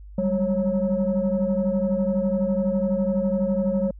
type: tone cluster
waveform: sine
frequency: 191.1 / 203.1 / 547 Hz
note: G3 / G#3 / C#5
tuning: -44 / -38 / -23 cents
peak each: -23 dBFS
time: 0.18-3.91 s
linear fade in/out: 5 ms
effects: tanh soft clip ceiling -15 dBFS + added 50 Hz sine -39 dBFS peak until 3.99 s